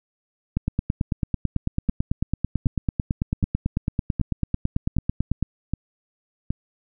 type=two click trains; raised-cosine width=5 ms; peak=-11 / -9 dBFS; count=7 / 45; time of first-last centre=1.89-6.505 / 0.57-5.427 s; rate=1.3 / 9.06 Hz; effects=none